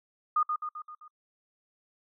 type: tone with echo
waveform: sine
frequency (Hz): 1226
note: D#6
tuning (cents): -26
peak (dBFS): -22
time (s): 0.36-0.43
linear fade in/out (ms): 5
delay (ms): 130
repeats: 5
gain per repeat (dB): -5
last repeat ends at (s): 1.08
effects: noise-tail reverb RT60 0.1 s tail -25 dB re dry